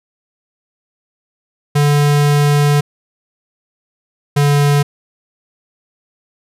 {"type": "tone pair in turn", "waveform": "square", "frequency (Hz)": [145.6, 144.18], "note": ["D3", "D3"], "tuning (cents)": [-15, -32], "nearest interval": "unison", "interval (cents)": 17, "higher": "first", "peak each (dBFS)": -10, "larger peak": "neither", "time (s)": [[1.75, 2.81], [4.36, 4.83]], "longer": "first", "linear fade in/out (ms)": 10, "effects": ["resampled to 32000 Hz"]}